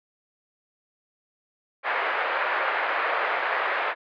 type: band-pass noise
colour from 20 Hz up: white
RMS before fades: -26 dBFS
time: 1.83-3.95 s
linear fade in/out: 50 ms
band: 500 to 2000 Hz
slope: 24 dB/octave
effects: resampled to 11025 Hz